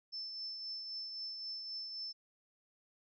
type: tone with tremolo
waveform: sine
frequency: 5290 Hz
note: E8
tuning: 5 cents sharp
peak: -39 dBFS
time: 0.12-2.13 s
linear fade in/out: 20 ms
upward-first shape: triangle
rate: 3.8 Hz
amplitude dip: 40%
effects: none